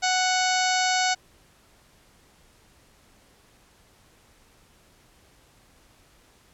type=harmonic tone; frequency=740 Hz; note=F#5; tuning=in tune; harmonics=1 / 2 / 3 / 4 / 5 / 6 / 7 / 8 / 9 / 10; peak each=-24 / -28 / -30 / -33 / -34 / -31 / -34 / -32 / -36 / -35 dBFS; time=0.02-1.15 s; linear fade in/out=20 ms; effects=pink hiss -58 dBFS RMS until 6.53 s + low-pass 12000 Hz 12 dB/octave